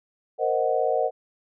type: chord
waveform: sine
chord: C half-diminished seventh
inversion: third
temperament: equal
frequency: 466.2 / 523.3 / 622.3 / 740 Hz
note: Bb4 / C5 / Eb5 / Gb5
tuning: 0 / 0 / 0 / 0 cents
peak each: -26 dBFS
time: 0.38-1.11 s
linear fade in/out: 50 ms
effects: none